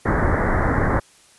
pink low-pass noise, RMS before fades -19 dBFS, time 0.05-1 s, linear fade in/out 10 ms, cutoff 2000 Hz, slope 96 dB/octave, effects white hiss -52 dBFS RMS until 1.38 s + resampled to 24000 Hz

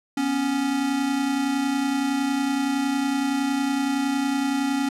square tone pair together, 246.4 / 277.2 Hz, B3 / C#4, -4 / 0 cents, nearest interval major second, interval 204 cents, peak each -29 / -23 dBFS, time 0.17-4.89 s, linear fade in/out 5 ms, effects low-pass 10000 Hz 12 dB/octave

